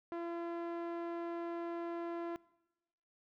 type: tone with low-pass filter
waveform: sawtooth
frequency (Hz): 340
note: F4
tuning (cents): -46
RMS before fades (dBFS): -41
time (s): 0.12-2.36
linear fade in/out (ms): 0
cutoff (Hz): 1400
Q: 0.82
effects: noise-tail reverb RT60 1.0 s tail -22 dB re dry